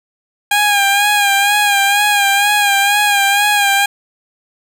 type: tone with vibrato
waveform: 15% pulse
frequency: 812 Hz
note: G#5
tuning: 39 cents flat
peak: -4 dBFS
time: 0.51-3.86 s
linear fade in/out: 5 ms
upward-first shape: sine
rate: 2.1 Hz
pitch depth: 45 cents each way
effects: none